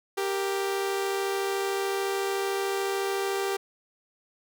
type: tone pair together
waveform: sawtooth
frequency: 392.5 / 466.2 Hz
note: G4 / A#4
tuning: +2 / 0 cents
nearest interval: minor third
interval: 298 cents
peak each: -23 / -31 dBFS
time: 0.17-3.57 s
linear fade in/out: 10 ms
effects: none